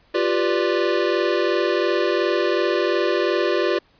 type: chord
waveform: square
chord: G dominant seventh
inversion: third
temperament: equal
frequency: 349.2 / 392 / 493.9 / 587.3 Hz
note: F4 / G4 / B4 / D5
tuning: 0 / 0 / 0 / 0 cents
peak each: -23 / -24 / -26 / -25 dBFS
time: 0.14-3.79 s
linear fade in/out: 10 ms
effects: pink hiss -58 dBFS RMS until 3.99 s + resampled to 11025 Hz